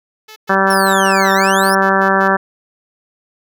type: tone bursts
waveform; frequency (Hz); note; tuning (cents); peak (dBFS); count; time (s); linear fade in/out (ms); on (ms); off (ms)
5% pulse; 433.6; A4; -25; -23; 11; 0.28-2.282; 10; 82; 110
type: harmonic tone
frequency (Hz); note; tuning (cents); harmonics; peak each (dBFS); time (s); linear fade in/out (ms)
193.3; G3; -24; 1 / 2 / 3 / 4 / 5 / 6 / 7 / 8 / 9; -19 / -19 / -19 / -19 / -19 / -19 / -19 / -19 / -19; 0.49-2.37; 10
type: exponential two-way sweep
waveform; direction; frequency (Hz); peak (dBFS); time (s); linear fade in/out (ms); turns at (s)
20% pulse; down then up; 5588 to 1760 to 5588; -16; 0.7-1.75; 5; 1.33
effects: none